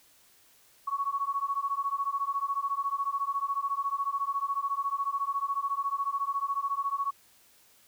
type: beating tone pair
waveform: sine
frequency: 1108 / 1122 Hz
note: C#6 / C#6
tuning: -1 / +21 cents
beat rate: 14 Hz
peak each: -31 dBFS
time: 0.87-7.11 s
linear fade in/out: 10 ms
effects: white hiss -61 dBFS RMS until 7.87 s